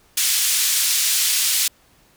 white band-pass noise, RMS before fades -19 dBFS, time 0.17-1.68 s, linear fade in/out 5 ms, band 2700 to 11000 Hz, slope 12 dB/octave, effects pink hiss -56 dBFS RMS until 2.16 s

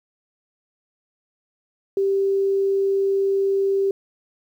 sine tone, 392 Hz, G4, in tune, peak -17 dBFS, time 1.97-3.91 s, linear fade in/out 2 ms, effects 9-bit

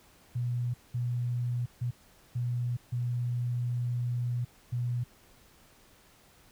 sine tone bursts at uneven times, 121.7 Hz, B2, 25 cents flat, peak -28 dBFS, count 6, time 0.35-0.74 / 0.94-1.66 / 1.81-1.91 / 2.35-2.77 / 2.92-4.45 / 4.72-5.04 s, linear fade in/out 10 ms, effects pink hiss -60 dBFS RMS until 6.51 s

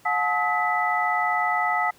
sine tone cluster, 722 / 862 / 1277 / 1985 Hz, F#5 / A5 / D#6 / B6, -43 / -36 / +45 / +8 cents, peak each -26 dBFS, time 0.05-1.91 s, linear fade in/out 10 ms, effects pink hiss -55 dBFS RMS until 1.98 s + high-pass 100 Hz 12 dB/octave

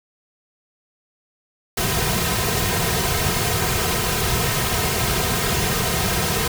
pink noise with comb filter, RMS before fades -21 dBFS, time 1.77-6.48 s, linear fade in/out 5 ms, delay 3.5 ms, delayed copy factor -0.8, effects none

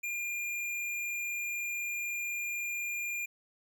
square tone, 2406 Hz, D7, 41 cents sharp, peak -34 dBFS, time 0.03-3.26 s, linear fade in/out 10 ms, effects none

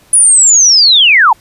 sine linear sweep, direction down, 9956 to 805 Hz, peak -3 dBFS, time 0.13-1.33 s, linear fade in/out 5 ms, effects pink hiss -46 dBFS RMS until 1.4 s + resampled to 32000 Hz

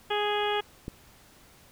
harmonic tone, 415.3 Hz, G#4, in tune, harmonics 1 / 2 / 3 / 4 / 5 / 6 / 7 / 8, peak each -29 / -30 / -36 / -36 / -40 / -39 / -37 / -36 dBFS, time 0.1-0.61 s, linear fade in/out 10 ms
click, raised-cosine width 3 ms, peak -22 dBFS, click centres 0.881 s
effects pink hiss -56 dBFS RMS until 1.71 s

